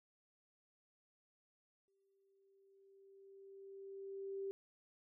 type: tone with exponential growth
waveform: sine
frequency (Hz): 391.2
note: G4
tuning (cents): -4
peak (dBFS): -39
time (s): 1.88-4.51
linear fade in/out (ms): 0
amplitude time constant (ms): 570
effects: none